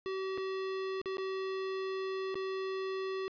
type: tone with dropouts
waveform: square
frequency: 381.7 Hz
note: G4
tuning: 46 cents flat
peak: -35 dBFS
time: 0.06-3.28 s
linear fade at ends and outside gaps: 0 ms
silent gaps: 0.376-0.381 / 1.015-1.058 / 1.17-1.182 / 2.344-2.355 s
effects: resampled to 11025 Hz + 11-bit